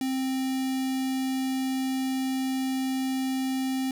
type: tone with notch filter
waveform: square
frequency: 262.8 Hz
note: C4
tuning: 8 cents sharp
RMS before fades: -28 dBFS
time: 0.01-3.91 s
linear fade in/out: 2 ms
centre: 1200 Hz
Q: 1.1
effects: none